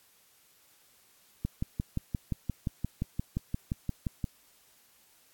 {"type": "click train", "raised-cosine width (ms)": 5, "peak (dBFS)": -18, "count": 17, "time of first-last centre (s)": [1.45, 4.242], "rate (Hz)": 5.73, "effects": ["white hiss -63 dBFS RMS until 5.33 s", "AAC 64 kbps"]}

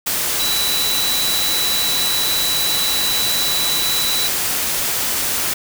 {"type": "tone in noise", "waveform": "sine", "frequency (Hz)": 3951, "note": "B7", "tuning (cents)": 0, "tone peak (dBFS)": -19, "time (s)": [0.39, 4.28], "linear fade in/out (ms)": 10, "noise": "white", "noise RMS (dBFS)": -20, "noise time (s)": [0.06, 5.54], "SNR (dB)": -2, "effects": []}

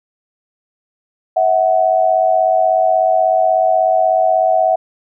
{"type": "tone pair together", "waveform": "sine", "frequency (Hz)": [648.6, 745], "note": ["E5", "F#5"], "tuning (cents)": [-28, 12], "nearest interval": "major second", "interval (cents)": 240, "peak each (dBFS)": -13, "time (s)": [1.36, 4.76], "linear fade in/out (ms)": 10, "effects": []}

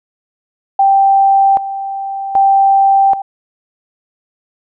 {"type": "tone with tremolo", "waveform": "sine", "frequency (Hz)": 784, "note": "G5", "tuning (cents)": 0, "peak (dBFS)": -6, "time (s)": [0.79, 3.22], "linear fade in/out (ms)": 5, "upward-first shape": "square", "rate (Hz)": 0.64, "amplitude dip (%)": 75, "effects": []}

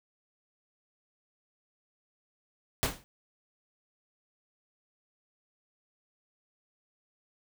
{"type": "noise with exponential decay", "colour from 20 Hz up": "pink", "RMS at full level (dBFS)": -24, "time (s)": [2.83, 3.04], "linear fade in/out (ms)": 0, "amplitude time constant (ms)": 44, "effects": []}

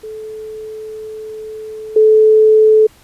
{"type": "tone with level steps", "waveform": "sine", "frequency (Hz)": 434, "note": "A4", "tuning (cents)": -24, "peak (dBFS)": [-25, -5], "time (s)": [0.03, 2.87], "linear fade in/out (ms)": 10, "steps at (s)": 1.96, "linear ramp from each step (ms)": 5, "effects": ["pink hiss -47 dBFS RMS until 3.03 s", "resampled to 32000 Hz"]}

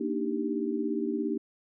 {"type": "chord", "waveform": "sine", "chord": "Eb major seventh", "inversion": "second", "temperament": "equal", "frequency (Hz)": [233.1, 293.7, 311.1, 392], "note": ["Bb3", "D4", "Eb4", "G4"], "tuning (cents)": [0, 0, 0, 0], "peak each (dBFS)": -33, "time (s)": [0, 1.38], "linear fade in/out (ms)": 10, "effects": []}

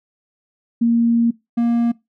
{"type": "tone pair in turn", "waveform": ["sine", "triangle"], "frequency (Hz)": [233.1, 235.1], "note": ["A#3", "A#3"], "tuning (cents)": [0, 15], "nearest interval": "unison", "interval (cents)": 15, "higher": "second", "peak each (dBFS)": -12, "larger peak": "neither", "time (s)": [[0.81, 1.31], [1.57, 1.92]], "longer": "first", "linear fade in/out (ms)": 10, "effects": ["noise-tail reverb RT60 0.2 s tail -21 dB re dry"]}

